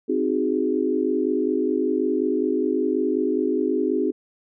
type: chord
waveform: sine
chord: Ab dominant seventh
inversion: first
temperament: equal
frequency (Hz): 261.6 / 311.1 / 370 / 415.3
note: C4 / Eb4 / Gb4 / Ab4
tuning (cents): 0 / 0 / 0 / 0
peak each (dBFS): -25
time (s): 0.08-4.12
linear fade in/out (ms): 20
effects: none